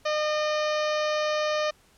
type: harmonic tone with a mistuned harmonic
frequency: 608 Hz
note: D#5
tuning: 40 cents flat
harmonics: 1 / 2 / 3 / 4 / 5 / 6 / 7 / 8 / 9 / 10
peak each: -25 / -31 / -35 / -37 / -39 / -41 / -42 / -43 / -44 / -45 dBFS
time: 0.05-1.71 s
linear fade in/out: 10 ms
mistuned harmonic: 6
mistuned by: +27 cents
effects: pink hiss -60 dBFS RMS until 1.97 s + low-pass 12000 Hz 12 dB/octave